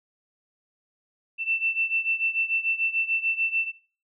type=beating tone pair; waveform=sine; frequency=2673 / 2679.8 Hz; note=E7 / E7; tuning=+23 / +28 cents; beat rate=6.8 Hz; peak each=-25 / -27 dBFS; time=1.38-3.72 s; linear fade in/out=50 ms; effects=noise-tail reverb RT60 0.4 s tail -19 dB re dry